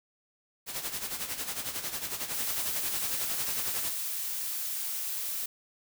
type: noise with tremolo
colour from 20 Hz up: white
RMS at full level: -33 dBFS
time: 0.66-3.94 s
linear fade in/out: 50 ms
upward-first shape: sine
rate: 11 Hz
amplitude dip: 65%
type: noise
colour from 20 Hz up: blue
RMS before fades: -34 dBFS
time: 2.34-5.46 s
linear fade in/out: 5 ms
effects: none